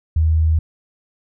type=tone; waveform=sine; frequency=79.5 Hz; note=D#2; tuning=38 cents sharp; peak=-12 dBFS; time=0.16-0.59 s; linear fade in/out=5 ms; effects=none